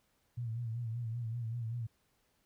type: tone with vibrato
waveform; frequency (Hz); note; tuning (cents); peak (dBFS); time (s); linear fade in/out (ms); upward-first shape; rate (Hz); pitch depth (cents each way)
sine; 116.2; A#2; -5; -35; 0.37-1.87; 10; sine; 5.2; 76
effects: pink hiss -75 dBFS RMS until 2.45 s